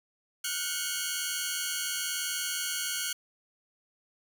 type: tone cluster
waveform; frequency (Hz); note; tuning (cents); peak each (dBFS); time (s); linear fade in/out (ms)
10% pulse; 1426 / 1507 / 2211 / 3230; F6 / F#6 / C#7 / G#7; +36 / +31 / -5 / -49; -28; 0.44-3.13; 5
effects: none